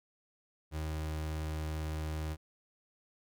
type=tone; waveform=35% pulse; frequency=77.8 Hz; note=D#2; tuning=in tune; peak=-33 dBFS; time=0.71-2.37 s; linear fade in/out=50 ms; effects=none